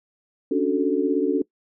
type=chord; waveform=sine; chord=D major seventh; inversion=third; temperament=equal; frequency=277.2 / 293.7 / 370 / 440 Hz; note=C#4 / D4 / F#4 / A4; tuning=0 / 0 / 0 / 0 cents; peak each=-24 dBFS; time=0.51-1.42 s; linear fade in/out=5 ms; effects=noise-tail reverb RT60 0.1 s tail -22 dB re dry